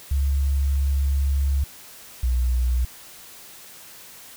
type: tone pair in turn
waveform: sine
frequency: 69.3 / 61.55 Hz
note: C#2 / B1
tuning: 0 / -5 cents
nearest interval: major second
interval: 205 cents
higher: first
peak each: -18 dBFS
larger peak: neither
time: 0.11-1.64 / 2.23-2.85 s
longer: first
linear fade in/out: 5 ms
effects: white hiss -44 dBFS RMS until 4.36 s